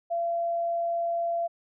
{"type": "tone", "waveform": "sine", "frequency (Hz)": 681, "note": "F5", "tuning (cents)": -44, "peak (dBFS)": -25, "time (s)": [0.1, 1.48], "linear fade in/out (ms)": 20, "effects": []}